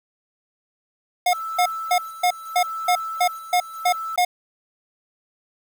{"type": "tone bursts", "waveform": "square", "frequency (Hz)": 718, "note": "F5", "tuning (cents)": 48, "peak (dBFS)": -16, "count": 10, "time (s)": [1.26, 4.25], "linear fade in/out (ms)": 5, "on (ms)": 74, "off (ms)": 250}
{"type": "tone with tremolo", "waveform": "sine", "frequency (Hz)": 1318.5, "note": "E6", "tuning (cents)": 0, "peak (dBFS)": -25, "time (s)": [1.32, 4.16], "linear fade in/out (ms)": 5, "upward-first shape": "sine", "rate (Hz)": 0.78, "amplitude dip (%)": 70}
{"effects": ["7-bit"]}